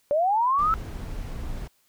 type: linear sweep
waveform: sine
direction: up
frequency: 560 to 1334 Hz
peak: -19 dBFS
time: 0.11-0.74 s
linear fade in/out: 0 ms
type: noise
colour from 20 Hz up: brown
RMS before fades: -33 dBFS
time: 0.58-1.68 s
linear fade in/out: 10 ms
effects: white hiss -66 dBFS RMS until 1.88 s